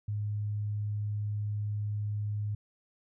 sine tone, 104.4 Hz, G#2, 10 cents sharp, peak -30 dBFS, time 0.08-2.55 s, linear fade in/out 5 ms, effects none

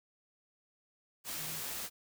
sine tone in noise, 157.9 Hz, D#3, 26 cents sharp, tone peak -49 dBFS, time 1.36-1.63 s, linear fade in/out 50 ms, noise white, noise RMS -40 dBFS, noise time 1.24-1.9 s, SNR -12 dB, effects none

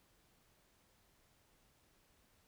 silence, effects pink hiss -72 dBFS RMS until 2.47 s

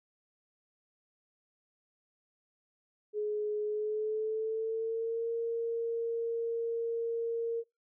sine tone with pitch glide, 421.2 to 462 Hz, G#4 to A#4, +24 to -16 cents, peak -30 dBFS, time 3.13-7.64 s, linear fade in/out 50 ms, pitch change +160 cents, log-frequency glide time 3.65-5.3 s, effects noise-tail reverb RT60 0.2 s tail -23 dB re dry

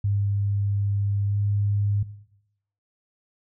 sine tone with pitch glide, 100.8 to 101.97 Hz, G2 to G#2, +49 to -31 cents, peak -20 dBFS, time 0.04-2.03 s, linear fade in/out 5 ms, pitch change +20 cents, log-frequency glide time 1.27-1.37 s, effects noise-tail reverb RT60 0.8 s tail -17 dB re dry

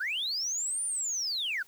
sine linear two-way sweep, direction up then down, 1385 to 9397 to 1385 Hz, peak -28 dBFS, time 0-1.63 s, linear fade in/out 10 ms, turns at 0.84 s, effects tanh soft clip ceiling -26 dBFS + white hiss -59 dBFS RMS until 1.67 s

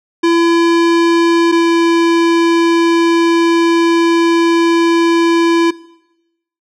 square tone pair in turn, 336.9 / 335.7 Hz, E4 / E4, +38 / +32 cents, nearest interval unison, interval 6 cents, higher first, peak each -9 dBFS, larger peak neither, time 0.23-1.52 / 1.52-5.71 s, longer second, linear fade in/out 10 ms, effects noise-tail reverb RT60 0.9 s tail -20 dB re dry + low-pass 5000 Hz 12 dB/octave

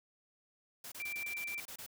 white noise bursts, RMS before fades -47 dBFS, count 10, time 0.84-1.864 s, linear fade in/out 5 ms, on 79 ms, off 26 ms
sine tone, 2349 Hz, D7, in tune, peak -38 dBFS, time 1-1.6 s, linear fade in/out 0 ms
effects none

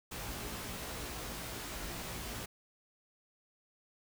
pink noise with comb filter, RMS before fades -42 dBFS, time 0.11-2.46 s, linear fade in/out 10 ms, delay 17 ms, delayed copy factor +0.65, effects none

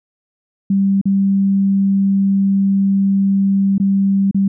sine tone with dropouts, 196 Hz, G3, in tune, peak -11 dBFS, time 0.7-4.48 s, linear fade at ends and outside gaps 5 ms, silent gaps 1.014-1.055 / 3.781-3.799 / 4.312-4.345 s, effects none

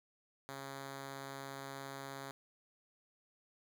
5% pulse tone, 137 Hz, C#3, 20 cents flat, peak -33 dBFS, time 0.49-2.31 s, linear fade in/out 0 ms, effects none

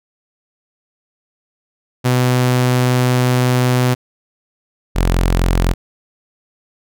sawtooth tone pair in turn, 125.5 / 43.89 Hz, B2 / F1, +28 / +9 cents, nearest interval octave + tritone, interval 1819 cents, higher first, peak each -8 dBFS, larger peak neither, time 2.04-3.95 / 4.95-5.74 s, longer first, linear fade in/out 20 ms, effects none

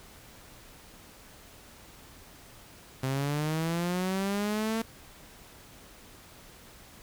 sawtooth linear sweep, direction up, 130 to 227.2 Hz, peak -24 dBFS, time 3.03-4.82 s, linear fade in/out 5 ms, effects pink hiss -52 dBFS RMS until 7.02 s

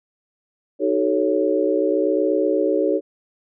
sine chord, D# half-diminished seventh, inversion none, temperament equal with one note detuned, 311.1 / 379.1 / 440 / 554.4 Hz, D#4 / F#4 / A4 / C#5, 0 / +42 / 0 / 0 cents, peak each -22 dBFS, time 0.79-3.01 s, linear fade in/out 50 ms, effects none

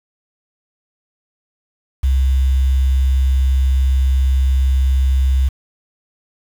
sine tone with quantisation, 65.9 Hz, C2, 13 cents sharp, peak -11 dBFS, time 2.03-5.49 s, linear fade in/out 10 ms, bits 6, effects none

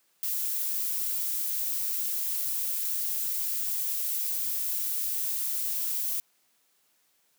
violet noise, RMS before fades -30 dBFS, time 0.23-6.2 s, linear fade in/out 0 ms, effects white hiss -69 dBFS RMS until 7.38 s + high-pass 150 Hz 12 dB/octave

